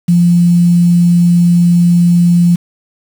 sine tone with quantisation, 173.6 Hz, F3, 10 cents flat, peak -5 dBFS, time 0.08-2.56 s, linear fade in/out 10 ms, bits 5, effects none

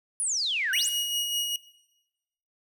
sine exponential two-way sweep, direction down then up, 10520 to 1476 to 10520 Hz, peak -25 dBFS, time 0.2-0.89 s, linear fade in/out 0 ms, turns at 0.72 s
sawtooth tone with tremolo, 2891 Hz, F#7, 41 cents flat, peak -22 dBFS, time 0.73-1.56 s, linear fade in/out 2 ms, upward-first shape sine, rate 5 Hz, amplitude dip 40%
effects noise-tail reverb RT60 1.0 s tail -19 dB re dry

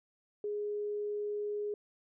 sine tone, 415.3 Hz, G#4, in tune, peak -33 dBFS, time 0.44-1.74 s, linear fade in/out 2 ms, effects none

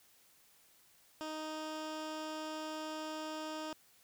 15% pulse tone with low-pass filter, 311.1 Hz, D#4, in tune, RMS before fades -42 dBFS, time 1.21-3.73 s, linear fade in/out 0 ms, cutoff 6300 Hz, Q 1.2, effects white hiss -66 dBFS RMS until 4.03 s

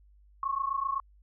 sine tone pair together, 1080.9 / 1108.7 Hz, C#6 / C#6, -44 / 0 cents, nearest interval unison, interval 44 cents, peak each -31 / -31 dBFS, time 0.43-1 s, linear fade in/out 2 ms, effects added 50 Hz sine -56 dBFS peak until 1.22 s

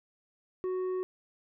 sine tone with tanh clipping, 370 Hz, F#4, in tune, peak -31 dBFS, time 0.64-1.03 s, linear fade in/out 0 ms, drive 6 dB, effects none

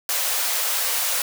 white high-pass noise, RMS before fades -23 dBFS, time 0.09-1.22 s, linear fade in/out 2 ms, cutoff 470 Hz, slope 48 dB/octave, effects none

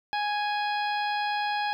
harmonic tone, 830.6 Hz, G#5, in tune, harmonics 1 / 2 / 3 / 4 / 5 / 6, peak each -27 / -33 / -37 / -39 / -41 / -43 dBFS, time 0.13-1.73 s, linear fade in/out 0 ms, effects 10-bit

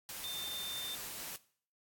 sine tone in noise, 3590 Hz, A7, 34 cents sharp, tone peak -39 dBFS, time 0.24-0.95 s, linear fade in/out 0 ms, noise white, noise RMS -44 dBFS, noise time 0.09-1.36 s, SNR +2 dB, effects noise-tail reverb RT60 0.5 s tail -18 dB re dry + AAC 64 kbps

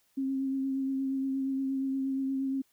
sine tone with vibrato, 268.4 Hz, C4, 44 cents sharp, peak -28 dBFS, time 0.17-2.62 s, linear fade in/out 10 ms, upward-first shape triangle, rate 8.5 Hz, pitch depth 22 cents each way, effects white hiss -70 dBFS RMS until 2.72 s

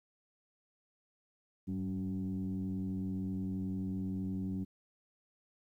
sine tone with frequency modulation, 189.9 Hz, F#3, 45 cents sharp, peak -33 dBFS, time 1.67-4.65 s, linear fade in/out 20 ms, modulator 92.2 Hz, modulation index 0.97, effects tanh soft clip ceiling -29 dBFS + 12-bit

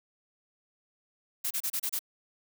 blue noise bursts, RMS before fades -31 dBFS, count 6, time 1.44-1.992 s, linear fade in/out 10 ms, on 67 ms, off 30 ms, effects none

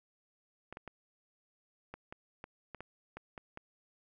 clicks, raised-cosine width 0.5 ms, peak -29 dBFS, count 11, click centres 0.726 / 0.771 / 0.877 / 1.94 / 2.125 / 2.441 / 2.747 / 2.806 / 3.17 / 3.378 / 3.574 s, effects none

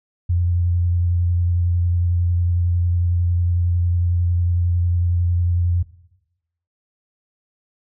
sine tone with vibrato, 87.31 Hz, F2, in tune, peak -15 dBFS, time 0.29-5.83 s, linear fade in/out 10 ms, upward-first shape sine, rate 11 Hz, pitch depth 18 cents each way, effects noise-tail reverb RT60 0.9 s tail -17 dB re dry

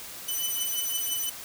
5% pulse beating tone pair, 2996 / 3001.9 Hz, F#7 / F#7, +21 / +24 cents, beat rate 5.9 Hz, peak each -22 dBFS, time 0.28-1.3 s, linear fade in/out 10 ms, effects white hiss -41 dBFS RMS until 1.44 s

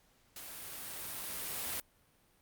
white noise with level ramp, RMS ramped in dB -47 to -37 dBFS, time 0.36-1.8 s, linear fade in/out 2 ms, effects pink hiss -69 dBFS RMS until 2.41 s + Opus 48 kbps

